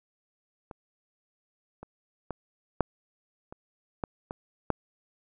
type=clicks; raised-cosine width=1 ms; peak=-27 / -28 / -19 / -8 / -28 / -16 / -21 / -10 dBFS; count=8; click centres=0.712 / 1.83 / 2.307 / 2.807 / 3.525 / 4.038 / 4.309 / 4.703 s; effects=none